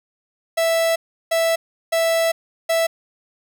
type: tone bursts at uneven times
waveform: 45% pulse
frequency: 659.3 Hz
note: E5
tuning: in tune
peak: -16 dBFS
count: 4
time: 0.57-0.96 / 1.31-1.56 / 1.92-2.32 / 2.69-2.87 s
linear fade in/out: 10 ms
effects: none